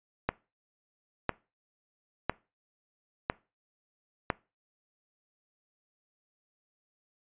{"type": "click train", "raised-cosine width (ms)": 0.5, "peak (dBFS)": -11, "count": 5, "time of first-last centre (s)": [0.29, 4.302], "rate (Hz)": 0.997, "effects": ["noise-tail reverb RT60 0.3 s tail -22 dB re dry", "resampled to 8000 Hz"]}